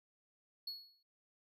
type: tone with exponential decay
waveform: triangle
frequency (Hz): 4359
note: C#8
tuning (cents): -30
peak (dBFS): -37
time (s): 0.67-1.03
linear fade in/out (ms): 5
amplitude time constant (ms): 77
effects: none